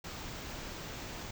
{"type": "band-stop noise", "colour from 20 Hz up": "pink", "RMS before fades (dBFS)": -43, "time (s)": [0.04, 1.31], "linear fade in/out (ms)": 5, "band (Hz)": [7600, 15000], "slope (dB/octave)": 48, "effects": []}